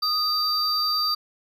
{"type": "tone pair together", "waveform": "triangle", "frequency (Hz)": [1238, 4674], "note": ["D#6", "D8"], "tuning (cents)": [-9, -9], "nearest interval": "octave + major seventh", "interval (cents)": 2300, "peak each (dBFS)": [-25, -21], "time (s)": [0.02, 1.15], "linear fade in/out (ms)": 10, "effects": []}